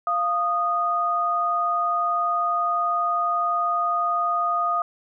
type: tone pair together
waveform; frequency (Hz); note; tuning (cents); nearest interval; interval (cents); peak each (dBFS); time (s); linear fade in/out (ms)
sine; 694.5 / 1236; F5 / D#6; -10 / -12; minor seventh; 998; -26 / -21; 0.07-4.82; 2
effects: none